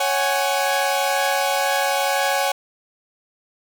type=chord; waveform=sawtooth; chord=C# suspended fourth; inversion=none; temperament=equal with one note detuned; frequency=554.4 / 749.9 / 830.6 Hz; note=C#5 / F#5 / G#5; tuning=0 / +23 / 0 cents; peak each=-19 dBFS; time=0-2.52 s; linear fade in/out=5 ms; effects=none